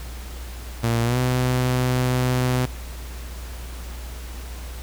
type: tone with pitch glide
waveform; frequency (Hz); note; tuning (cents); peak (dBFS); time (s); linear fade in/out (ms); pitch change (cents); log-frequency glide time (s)
sawtooth; 116.54 to 126.36; A#2 to B2; 0 to +40; -15; 0.83-2.66; 10; +140; 1.03-1.18
effects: added 60 Hz sine -32 dBFS peak until 4.82 s + pink hiss -41 dBFS RMS until 4.82 s

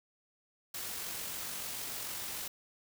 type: noise with amplitude modulation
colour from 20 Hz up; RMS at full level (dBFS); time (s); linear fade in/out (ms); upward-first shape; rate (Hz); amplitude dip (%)
white; -39; 0.74-2.48; 5; sine; 46.8; 25
effects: none

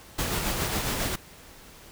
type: noise with tremolo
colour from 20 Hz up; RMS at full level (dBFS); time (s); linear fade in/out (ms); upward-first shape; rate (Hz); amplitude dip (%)
pink; -27; 0.18-1.16; 10; sine; 7.3; 35
effects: pink hiss -49 dBFS RMS until 1.91 s

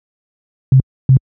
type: tone bursts at uneven times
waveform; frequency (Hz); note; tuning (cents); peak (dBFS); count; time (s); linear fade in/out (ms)
sine; 131.8; C3; +13; -4; 2; 0.72-0.8 / 1.09-1.17; 2
effects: high-pass 60 Hz 12 dB/octave

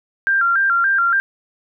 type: tone with vibrato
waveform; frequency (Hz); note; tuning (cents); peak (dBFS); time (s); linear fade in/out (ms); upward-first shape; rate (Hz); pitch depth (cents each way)
sine; 1480; F#6; 0; -13; 0.27-1.2; 0; square; 3.5; 120
effects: none

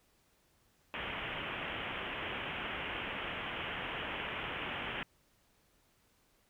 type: low-pass noise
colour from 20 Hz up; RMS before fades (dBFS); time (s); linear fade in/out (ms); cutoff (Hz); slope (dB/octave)
white; -40; 0.94-5.03; 0; 3200; 96
effects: pink hiss -71 dBFS RMS until 6.49 s

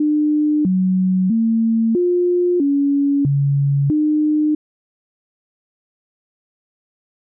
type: tone with pitch steps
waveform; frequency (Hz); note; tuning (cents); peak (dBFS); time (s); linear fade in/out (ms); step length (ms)
sine; 300.6 / 186 / 226 / 354.8 / 282.1 / 140.5 / 303.6; D4 / F#3 / A3 / F4 / C#4 / C#3 / D#4; +40 / +9 / +47 / +27 / +30 / +24 / -42; -13; 0-4.55; 5; 650
effects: none

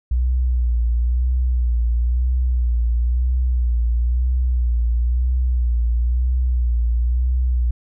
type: tone with vibrato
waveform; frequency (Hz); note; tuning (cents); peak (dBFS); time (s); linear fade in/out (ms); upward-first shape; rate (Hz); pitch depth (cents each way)
sine; 60.5; B1; -35; -15; 0.11-7.71; 5; sine; 1; 64
effects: none

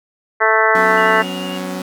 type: harmonic tone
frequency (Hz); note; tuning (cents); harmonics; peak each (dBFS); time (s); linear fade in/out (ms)
220; A3; 0; 2 / 3 / 4 / 5 / 6 / 7 / 8 / 9; -19 / -19 / -19 / -19 / -19 / -19 / -19 / -19; 0.4-1.23; 20
type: chord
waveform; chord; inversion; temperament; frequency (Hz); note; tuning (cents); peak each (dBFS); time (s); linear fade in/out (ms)
sawtooth; F# suspended fourth; none; equal with one note detuned; 185 / 251.7 / 277.2; F#3 / B3 / C#4; 0 / +33 / 0; -21 / -27 / -24; 0.75-1.82; 2
type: tone with vibrato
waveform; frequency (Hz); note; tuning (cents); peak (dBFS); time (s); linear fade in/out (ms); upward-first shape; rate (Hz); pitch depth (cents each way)
sine; 2830; F7; +22; -29; 0.97-1.58; 5; sine; 11; 21
effects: none

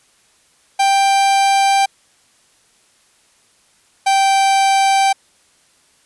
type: tone pair in turn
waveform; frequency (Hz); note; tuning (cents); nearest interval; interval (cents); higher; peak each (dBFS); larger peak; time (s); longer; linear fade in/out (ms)
45% pulse; 787 / 781.1; G5 / G5; +7 / -6; unison; 13; first; -11; neither; 0.79-1.86 / 4.06-5.13; neither; 10
effects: white hiss -55 dBFS RMS until 6.05 s + resampled to 24000 Hz

